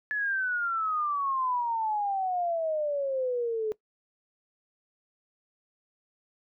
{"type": "exponential sweep", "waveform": "sine", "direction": "down", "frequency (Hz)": [1723, 425], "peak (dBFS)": -26, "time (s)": [0.11, 3.72], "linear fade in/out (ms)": 0, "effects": ["noise-tail reverb RT60 0.1 s tail -20 dB re dry"]}